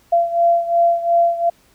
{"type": "beating tone pair", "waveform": "sine", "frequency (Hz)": [683, 685.8], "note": ["F5", "F5"], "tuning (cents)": [-39, -32], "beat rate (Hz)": 2.8, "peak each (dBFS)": [-14, -18], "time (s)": [0.12, 1.5], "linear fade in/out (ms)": 10, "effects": ["pink hiss -55 dBFS RMS until 1.74 s"]}